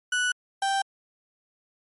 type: tone pair in turn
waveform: 35% pulse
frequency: 1480 / 784 Hz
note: F#6 / G5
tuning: 0 / 0 cents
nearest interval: major seventh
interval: 1100 cents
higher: first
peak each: -21 dBFS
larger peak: neither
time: 0.12-0.32 / 0.62-0.82 s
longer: neither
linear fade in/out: 5 ms
effects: MP3 48 kbps